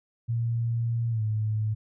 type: tone with pitch glide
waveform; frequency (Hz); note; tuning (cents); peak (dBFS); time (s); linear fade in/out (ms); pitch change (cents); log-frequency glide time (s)
sine; 116.5 to 108.07; A#2 to A2; -1 to -31; -24; 0.28-1.75; 20; -130; 1.1-1.22
effects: none